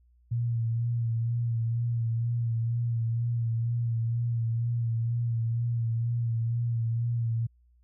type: tone with vibrato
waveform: sine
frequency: 116.54 Hz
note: A#2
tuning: in tune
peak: -25 dBFS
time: 0.31-7.47 s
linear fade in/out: 10 ms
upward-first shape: sine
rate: 2.1 Hz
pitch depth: 35 cents each way
effects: added 60 Hz sine -59 dBFS peak until 7.83 s